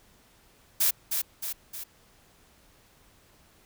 blue noise with echo, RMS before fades -23 dBFS, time 0.8-0.91 s, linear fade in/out 10 ms, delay 310 ms, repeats 3, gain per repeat -5 dB, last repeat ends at 1.84 s, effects pink hiss -60 dBFS RMS until 3.65 s

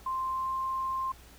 sine tone with pitch glide, 1046.5 to 1053.8 Hz, C6 to C6, 0 to +12 cents, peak -29 dBFS, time 0.06-1.12 s, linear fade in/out 5 ms, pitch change +12 cents, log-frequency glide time 0.28-0.54 s, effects added 60 Hz sine -54 dBFS peak until 1.38 s + pink hiss -55 dBFS RMS until 1.38 s

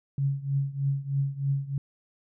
sine tone with tremolo, 138.59 Hz, C#3, in tune, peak -21 dBFS, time 0.18-1.78 s, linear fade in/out 2 ms, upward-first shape triangle, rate 3.2 Hz, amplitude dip 90%, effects none

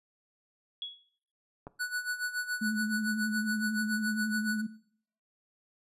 sine tone with exponential decay, 3354 Hz, G#7, 16 cents sharp, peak -32 dBFS, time 0.82-1.09 s, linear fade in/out 1 ms, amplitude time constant 58 ms
clicks, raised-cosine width 1 ms, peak -28 / -35 dBFS, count 2, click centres 1.669 / 1.676 s
square tone with tremolo, 1478 Hz, F#6, 2 cents flat, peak -30 dBFS, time 1.79-4.62 s, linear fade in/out 20 ms, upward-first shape sine, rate 7.1 Hz, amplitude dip 85%
sine tone with vibrato, 216.5 Hz, A3, 28 cents flat, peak -29 dBFS, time 2.61-4.67 s, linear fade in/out 10 ms, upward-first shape triangle, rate 11 Hz, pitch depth 38 cents each way
effects noise-tail reverb RT60 0.6 s tail -18 dB re dry + resampled to 32000 Hz

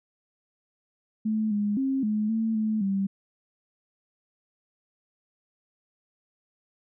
sine tone with pitch steps, 217.2 / 206.4 / 268 / 212.8 / 223.4 / 216.9 / 195.5 Hz, A3 / G#3 / C4 / G#3 / A3 / A3 / G3, -22 / -10 / +42 / +42 / +27 / -25 / -4 cents, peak -23 dBFS, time 1.25-3.07 s, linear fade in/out 10 ms, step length 260 ms, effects none

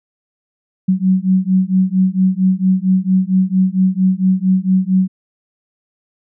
sine beating tone pair, 185.2 / 189.6 Hz, F#3 / F#3, +2 / +43 cents, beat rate 4.4 Hz, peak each -14 dBFS, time 0.88-5.08 s, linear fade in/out 10 ms, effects none

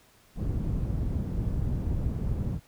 white low-pass noise, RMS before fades -29 dBFS, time 0.35-2.6 s, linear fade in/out 50 ms, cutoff 120 Hz, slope 12 dB/octave, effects pink hiss -60 dBFS RMS until 2.67 s

